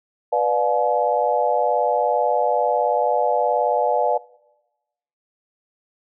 sine chord, B diminished seventh, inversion none, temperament just, 493.9 / 592.7 / 711.2 / 853.4 Hz, B4 / D5 / F5 / Ab5, 0 / +16 / +31 / +47 cents, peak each -22 dBFS, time 0.32-4.18 s, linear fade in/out 10 ms, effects noise-tail reverb RT60 1.0 s tail -22 dB re dry

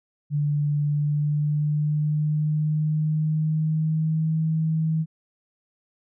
sine tone with pitch glide, 146.83 to 159.2 Hz, D3 to D#3, 0 to +40 cents, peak -20 dBFS, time 0.3-5.06 s, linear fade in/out 50 ms, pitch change +140 cents, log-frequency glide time 0.86-4.39 s, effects none

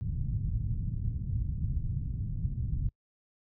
white low-pass noise, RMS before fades -32 dBFS, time 0.01-2.89 s, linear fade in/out 0 ms, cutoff 130 Hz, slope 24 dB/octave, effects noise-tail reverb RT60 0.1 s tail -26 dB re dry

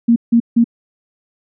sine tone bursts, 233.4 Hz, A#3, 2 cents sharp, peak -7 dBFS, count 3, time 0.08-0.643 s, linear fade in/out 10 ms, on 81 ms, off 160 ms, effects none

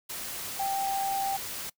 sine tone in noise, 784 Hz, G5, in tune, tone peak -27 dBFS, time 0.59-1.37 s, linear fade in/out 10 ms, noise white, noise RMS -37 dBFS, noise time 0.09-1.7 s, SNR +7 dB, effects noise-tail reverb RT60 0.1 s tail -22 dB re dry

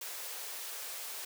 white high-pass noise, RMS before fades -42 dBFS, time 0.01-1.25 s, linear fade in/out 5 ms, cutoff 380 Hz, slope 48 dB/octave, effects none

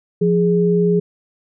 sine tone pair together, 174.61 / 415.3 Hz, F3 / G#4, 0 / 0 cents, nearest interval octave + minor third, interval 1500 cents, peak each -15 dBFS, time 0.21-1 s, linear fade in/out 10 ms, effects none

